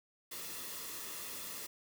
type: noise with comb filter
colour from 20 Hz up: white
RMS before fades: -44 dBFS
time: 0.31-1.67 s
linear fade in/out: 10 ms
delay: 1.3 ms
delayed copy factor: -0.5
effects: none